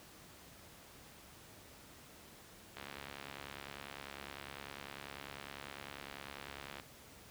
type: click train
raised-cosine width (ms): 0.3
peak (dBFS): -29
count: 283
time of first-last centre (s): 2.77-6.799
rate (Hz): 70
effects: pink hiss -57 dBFS RMS until 7.3 s + high-pass 60 Hz 12 dB/octave